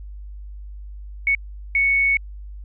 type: tone bursts at uneven times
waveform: sine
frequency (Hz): 2217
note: C#7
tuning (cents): 0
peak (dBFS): -15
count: 2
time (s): 1.27-1.35 / 1.75-2.17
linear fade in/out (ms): 2
effects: added 50 Hz sine -33 dBFS peak until 2.64 s

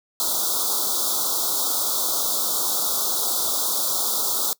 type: band-stop noise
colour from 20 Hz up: white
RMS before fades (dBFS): -23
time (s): 0.2-4.53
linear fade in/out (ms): 0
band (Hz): 1400 to 3400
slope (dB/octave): 96
effects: noise-tail reverb RT60 0.1 s tail -22 dB re dry + high-pass 300 Hz 12 dB/octave

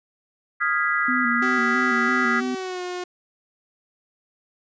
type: chord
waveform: sine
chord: F half-diminished seventh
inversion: third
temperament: equal with one note detuned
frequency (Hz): 1244.5 / 1396.9 / 1651.7 / 1975.5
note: Eb6 / F6 / Ab6 / Cb7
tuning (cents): 0 / 0 / -10 / 0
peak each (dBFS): -25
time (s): 0.6-2.41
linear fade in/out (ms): 20
type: tone with vibrato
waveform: sine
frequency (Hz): 244.8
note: B3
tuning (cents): -15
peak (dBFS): -24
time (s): 1.08-2.55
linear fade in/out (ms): 5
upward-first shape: square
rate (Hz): 3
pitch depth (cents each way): 49
type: tone with pitch glide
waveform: sawtooth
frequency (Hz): 381.1 to 359.7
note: G4 to F#4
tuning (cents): -49 to -49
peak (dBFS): -24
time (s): 1.42-3.04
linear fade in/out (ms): 5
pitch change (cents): -100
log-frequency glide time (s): 2.54-2.82
effects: resampled to 16000 Hz

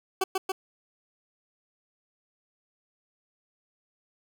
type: tone with echo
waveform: 20% pulse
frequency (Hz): 379.7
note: F#4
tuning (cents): +45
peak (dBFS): -18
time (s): 0.21-0.24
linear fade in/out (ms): 5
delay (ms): 140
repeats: 2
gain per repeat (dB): -2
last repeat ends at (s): 0.52
effects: none

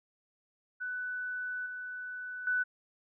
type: tone with level steps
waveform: sine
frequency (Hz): 1493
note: F#6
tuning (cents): +15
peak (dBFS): -34 / -38 / -27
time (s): 0.8-2.64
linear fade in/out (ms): 20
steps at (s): 1.66 / 2.47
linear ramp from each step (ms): 2
effects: none

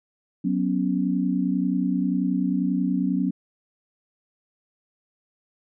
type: chord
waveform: sine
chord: F# suspended fourth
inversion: none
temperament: equal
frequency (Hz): 185 / 246.9 / 277.2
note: F#3 / B3 / C#4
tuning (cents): 0 / 0 / 0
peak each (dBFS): -24 / -26 / -25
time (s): 0.44-3.31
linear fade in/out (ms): 10
effects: none

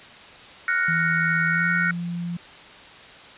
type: chord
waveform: sine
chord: Gb major seventh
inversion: third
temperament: equal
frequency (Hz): 1396.9 / 1480 / 1864.7 / 2217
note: F6 / Gb6 / Bb6 / Db7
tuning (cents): 0 / 0 / 0 / 0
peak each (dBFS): -26 / -23 / -25 / -29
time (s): 0.68-1.91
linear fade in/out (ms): 2
type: tone with pitch glide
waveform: sine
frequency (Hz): 164 to 172.95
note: E3 to F3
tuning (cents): -9 to -17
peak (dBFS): -26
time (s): 0.88-2.37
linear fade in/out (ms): 5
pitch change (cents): +92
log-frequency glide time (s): 1.47-1.71
effects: white hiss -44 dBFS RMS until 3.37 s + resampled to 8000 Hz

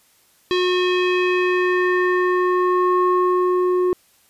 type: tone with low-pass filter sweep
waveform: square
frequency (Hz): 362.6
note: F#4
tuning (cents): -35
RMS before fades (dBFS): -18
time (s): 0.51-3.93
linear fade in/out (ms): 0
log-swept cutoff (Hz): 3700 to 730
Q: 2.9
effects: white hiss -57 dBFS RMS until 4.29 s + resampled to 32000 Hz

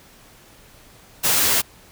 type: noise with comb filter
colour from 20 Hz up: white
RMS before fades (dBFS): -18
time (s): 1.23-1.62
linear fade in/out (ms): 20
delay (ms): 12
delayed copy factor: +0.55
effects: pink hiss -49 dBFS RMS until 1.91 s

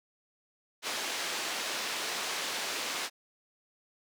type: band-pass noise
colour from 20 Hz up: white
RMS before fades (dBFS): -35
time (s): 0.82-3.1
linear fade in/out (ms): 50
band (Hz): 310 to 5000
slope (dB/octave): 12
effects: none

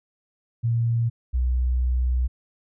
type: tone pair in turn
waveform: sine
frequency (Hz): 116.54 / 62.34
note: A#2 / B1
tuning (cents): 0 / +17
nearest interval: major seventh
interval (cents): 1083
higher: first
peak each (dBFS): -19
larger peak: neither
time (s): 0.63-1.1 / 1.33-2.28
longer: second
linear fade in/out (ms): 20
effects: none

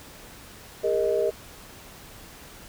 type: chord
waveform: sine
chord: Ab suspended second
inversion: none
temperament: equal with one note detuned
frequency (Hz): 405.6 / 466.2 / 622.3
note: Ab4 / Bb4 / Eb5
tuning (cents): -41 / 0 / 0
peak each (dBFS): -25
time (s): 0.83-1.31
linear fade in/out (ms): 20
effects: tanh soft clip ceiling -11 dBFS + pink hiss -46 dBFS RMS until 2.68 s

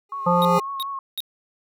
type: tone with exponential growth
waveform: 25% pulse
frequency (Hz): 410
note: G#4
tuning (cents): -22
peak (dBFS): -18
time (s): 0.09-0.6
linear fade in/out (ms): 5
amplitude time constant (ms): 110
type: tone with vibrato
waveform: sine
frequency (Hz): 1096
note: C#6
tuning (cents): -20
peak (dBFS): -27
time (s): 0.12-0.99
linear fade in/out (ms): 2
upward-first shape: sine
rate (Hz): 5.5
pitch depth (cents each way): 28
type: harmonic tone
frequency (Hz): 175.3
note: F3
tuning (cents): +7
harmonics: 1 / 3 / 5 / 7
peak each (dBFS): -21 / -21 / -21 / -21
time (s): 0.26-0.59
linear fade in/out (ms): 10
type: tone bursts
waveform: square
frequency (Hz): 3764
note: A#7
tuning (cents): +16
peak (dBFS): -26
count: 3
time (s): 0.42-1.204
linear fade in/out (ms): 0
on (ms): 28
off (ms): 350
effects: none

